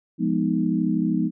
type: chord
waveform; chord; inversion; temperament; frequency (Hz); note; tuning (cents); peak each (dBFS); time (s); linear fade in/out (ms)
sine; F half-diminished seventh; none; equal; 174.61 / 207.7 / 246.9 / 311.1; F3 / Ab3 / Cb4 / Eb4; 0 / 0 / 0 / 0; -25; 0.18-1.31; 50
effects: none